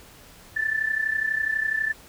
sine tone with amplitude modulation, 1760 Hz, A6, in tune, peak -19 dBFS, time 0.56-1.93 s, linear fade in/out 10 ms, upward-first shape sine, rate 32.1 Hz, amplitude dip 75%, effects pink hiss -49 dBFS RMS until 2.08 s

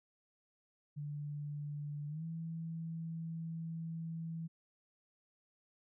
sine tone with pitch glide, 146.83 to 163.86 Hz, D3 to E3, 0 to -10 cents, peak -39 dBFS, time 0.96-4.48 s, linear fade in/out 20 ms, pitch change +190 cents, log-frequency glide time 2.08-2.24 s, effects none

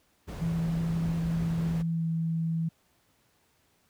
brown noise, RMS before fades -34 dBFS, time 0.27-1.83 s, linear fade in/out 20 ms
sine tone with pitch glide, 165.6 to 163.79 Hz, E3 to E3, +8 to -11 cents, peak -26 dBFS, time 0.41-2.69 s, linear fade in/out 10 ms, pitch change -19 cents, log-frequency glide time 1.92-2.05 s
effects pink hiss -68 dBFS RMS until 3.89 s + high-pass 60 Hz 12 dB/octave

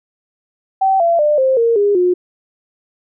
sine tone with pitch steps, 770 / 678.1 / 597.2 / 525.9 / 463.2 / 407.9 / 359.2 Hz, G5 / E5 / D5 / C5 / A#4 / G#4 / F4, -31 / +49 / +29 / +9 / -11 / -31 / +49 cents, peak -10 dBFS, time 0.81-2.14 s, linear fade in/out 10 ms, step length 190 ms, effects none

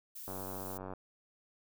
violet noise, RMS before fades -46 dBFS, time 0.15-0.78 s, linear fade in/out 10 ms
click train, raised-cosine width 1 ms, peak -29 dBFS, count 63, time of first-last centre 0.28-0.936 s, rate 94.5 Hz
effects none

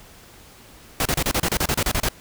pink noise bursts, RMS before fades -21 dBFS, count 13, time 1-2.087 s, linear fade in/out 2 ms, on 55 ms, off 31 ms, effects pink hiss -47 dBFS RMS until 2.2 s

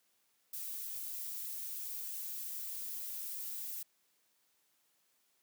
violet noise with flanger, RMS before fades -42 dBFS, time 0.53-3.83 s, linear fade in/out 5 ms, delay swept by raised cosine 1.3 to 4.7 ms, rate 3.2 Hz, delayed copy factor -0.5, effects white hiss -75 dBFS RMS until 5.42 s + high-pass 150 Hz 12 dB/octave

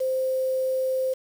sine tone with quantisation, 521 Hz, C5, 7 cents flat, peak -22 dBFS, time 0-1.14 s, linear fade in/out 10 ms, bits 7, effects none

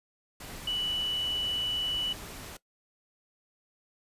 sine tone in noise, 2960 Hz, F#7, in tune, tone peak -28 dBFS, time 0.67-2.13 s, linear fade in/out 5 ms, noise pink, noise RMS -43 dBFS, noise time 0.4-2.57 s, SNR +12 dB, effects noise-tail reverb RT60 0.1 s tail -19 dB re dry + resampled to 32000 Hz

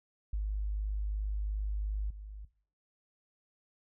sine tone with level steps, 51.4 Hz, G#1, 17 cents flat, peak -30 / -41 dBFS, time 0.33-2.45 s, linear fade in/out 5 ms, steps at 2.1 s, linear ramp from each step 5 ms, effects noise-tail reverb RT60 0.5 s tail -19 dB re dry

